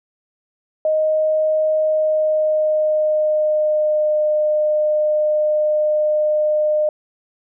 sine tone with pitch glide, 622.3 to 607.7 Hz, D#5 to D#5, 0 to -41 cents, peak -14 dBFS, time 0.85-6.89 s, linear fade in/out 2 ms, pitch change -41 cents, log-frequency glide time 1.75-4.22 s, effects none

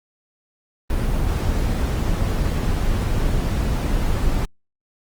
brown noise with dropouts, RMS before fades -20 dBFS, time 0.9-4.45 s, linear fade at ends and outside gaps 0 ms, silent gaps 2.509-2.513 s, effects Opus 24 kbps

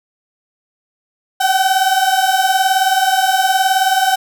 35% pulse beating tone pair, 754 / 773 Hz, F#5 / G5, +32 / -24 cents, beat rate 19 Hz, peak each -13 dBFS, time 1.4-4.16 s, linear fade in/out 10 ms, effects none

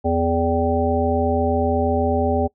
harmonic tone with a mistuned harmonic, 83.1 Hz, E2, 15 cents sharp, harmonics 1 / 3 / 5 / 7 / 9, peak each -23 / -23 / -23 / -23 / -23 dBFS, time 0.04-2.48 s, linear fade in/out 20 ms, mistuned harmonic 9, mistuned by +64 cents, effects noise-tail reverb RT60 0.1 s tail -21 dB re dry

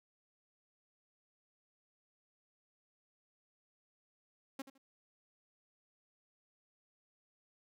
sawtooth tone with echo, 270.1 Hz, C#4, 45 cents flat, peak -36 dBFS, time 4.59-4.62 s, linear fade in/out 5 ms, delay 80 ms, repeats 2, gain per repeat -13 dB, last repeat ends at 4.78 s, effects none

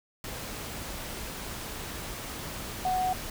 sine tone in noise, 740 Hz, F#5, in tune, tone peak -25 dBFS, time 2.85-3.13 s, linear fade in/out 2 ms, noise pink, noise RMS -38 dBFS, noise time 0.24-3.3 s, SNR +10 dB, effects none

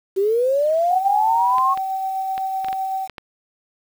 sine linear sweep, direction up, 375 to 1100 Hz, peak -15 dBFS, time 0.16-1.75 s, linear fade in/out 20 ms
sine tone with tremolo, 767 Hz, G5, 38 cents flat, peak -20 dBFS, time 0.89-3.08 s, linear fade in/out 50 ms, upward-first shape sine, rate 7.9 Hz, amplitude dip 25%
clicks, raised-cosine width 0.3 ms, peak -16 dBFS, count 8, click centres 1.583 / 1.775 / 2.379 / 2.646 / 2.685 / 2.729 / 3.097 / 3.182 s
effects 7-bit

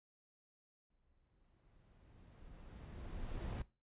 brown noise with exponential growth, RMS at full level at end -40 dBFS, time 0.9-3.62 s, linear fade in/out 5 ms, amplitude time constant 590 ms, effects noise-tail reverb RT60 0.3 s tail -19 dB re dry + resampled to 8000 Hz

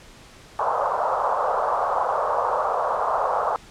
white band-pass noise, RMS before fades -23 dBFS, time 0.59-3.56 s, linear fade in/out 0 ms, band 490 to 1200 Hz, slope 48 dB/octave, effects pink hiss -47 dBFS RMS until 3.7 s + low-pass 8000 Hz 12 dB/octave

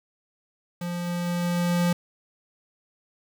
square tone with level ramp, 174.61 Hz, F3, in tune, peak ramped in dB -30 to -20 dBFS, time 0.81-1.93 s, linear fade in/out 5 ms, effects 8-bit

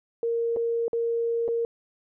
sine tone with dropouts, 464.6 Hz, A#4, 6 cents flat, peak -23 dBFS, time 0.23-1.65 s, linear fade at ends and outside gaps 1 ms, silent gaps 0.563-0.569 / 0.881-0.931 / 1.48-1.486 s, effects none

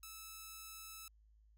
5% pulse tone, 1308 Hz, E6, 14 cents flat, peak -38 dBFS, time 0.03-1.08 s, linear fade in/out 2 ms, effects added 53 Hz sine -64 dBFS peak until 1.57 s

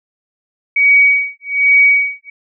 sine tone with tremolo, 2259 Hz, C#7, 32 cents sharp, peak -5 dBFS, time 0.76-2.3 s, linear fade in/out 5 ms, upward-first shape sine, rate 1.2 Hz, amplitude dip 100%, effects none

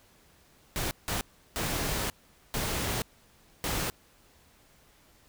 pink noise bursts at uneven times, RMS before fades -31 dBFS, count 5, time 0.76-0.91 / 1.08-1.21 / 1.56-2.1 / 2.54-3.02 / 3.64-3.9 s, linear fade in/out 0 ms, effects pink hiss -61 dBFS RMS until 5.28 s

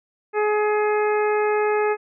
harmonic tone, 421.6 Hz, G#4, 26 cents sharp, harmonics 1 / 2 / 3 / 4 / 5 / 6, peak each -19 / -25 / -29 / -31 / -33 / -35 dBFS, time 0.33-1.97 s, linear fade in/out 50 ms, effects none

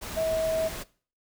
sine tone in noise, 643 Hz, E5, 43 cents flat, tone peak -24 dBFS, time 0.16-0.69 s, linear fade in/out 20 ms, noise pink, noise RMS -37 dBFS, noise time 0.01-0.84 s, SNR +10 dB, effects noise-tail reverb RT60 0.4 s tail -19 dB re dry

